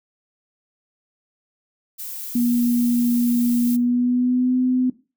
violet noise, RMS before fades -32 dBFS, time 1.98-3.77 s, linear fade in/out 20 ms
sine tone with pitch glide, 239.8 to 253.8 Hz, A#3 to B3, +49 to +47 cents, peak -16 dBFS, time 2.35-4.9 s, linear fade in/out 5 ms, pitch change +98 cents, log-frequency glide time 3.63-4.57 s
effects noise-tail reverb RT60 0.3 s tail -17 dB re dry

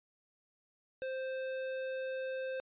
sine tone with tanh clipping, 523.3 Hz, C5, in tune, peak -38 dBFS, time 1.02-2.6 s, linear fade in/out 0 ms, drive 17 dB, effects resampled to 8000 Hz

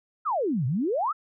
sine exponential two-way sweep, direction down then up, 1385 to 116.54 to 1385 Hz, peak -23 dBFS, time 0.25-1.13 s, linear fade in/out 20 ms, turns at 0.66 s, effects none

